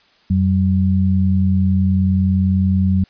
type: tone pair together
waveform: sine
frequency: 89.8 / 190.28 Hz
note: F2 / F#3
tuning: +49 / +49 cents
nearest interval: octave + minor second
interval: 1300 cents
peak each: -15 dBFS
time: 0.3-3.04 s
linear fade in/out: 5 ms
effects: white hiss -54 dBFS RMS until 3.09 s + resampled to 11025 Hz